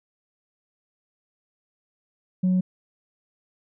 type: tone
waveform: sine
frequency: 184.1 Hz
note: F#3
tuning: 8 cents flat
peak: -16 dBFS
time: 2.43-2.61 s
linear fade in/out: 10 ms
effects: tanh soft clip ceiling -16 dBFS